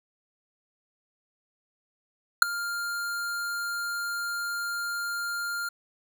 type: tone with ADSR envelope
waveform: square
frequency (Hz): 1401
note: F6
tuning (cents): +5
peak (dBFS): -7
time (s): 2.42-5.69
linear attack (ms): 4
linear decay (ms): 5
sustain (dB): -23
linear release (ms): 6
effects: none